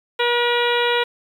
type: harmonic tone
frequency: 480 Hz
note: B4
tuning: 49 cents flat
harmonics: 1 / 2 / 3 / 4 / 5 / 6 / 7 / 8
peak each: -20 / -23 / -25 / -26 / -27 / -28 / -28 / -29 dBFS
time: 0.19-1.04 s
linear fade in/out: 10 ms
effects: 8-bit